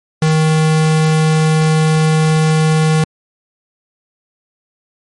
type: tone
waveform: square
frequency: 157.1 Hz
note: D#3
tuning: 17 cents sharp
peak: -10 dBFS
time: 0.22-3.04 s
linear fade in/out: 2 ms
effects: MP3 48 kbps